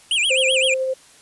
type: tone with vibrato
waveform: square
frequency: 2794 Hz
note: F7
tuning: in tune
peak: -17 dBFS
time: 0.11-0.74 s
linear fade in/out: 2 ms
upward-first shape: sine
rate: 7.8 Hz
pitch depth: 290 cents each way
type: tone with tremolo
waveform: sine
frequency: 523.3 Hz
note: C5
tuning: in tune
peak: -18 dBFS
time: 0.3-0.94 s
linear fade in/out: 10 ms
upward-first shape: triangle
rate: 12 Hz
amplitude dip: 30%
effects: white hiss -49 dBFS RMS until 1.21 s + resampled to 24000 Hz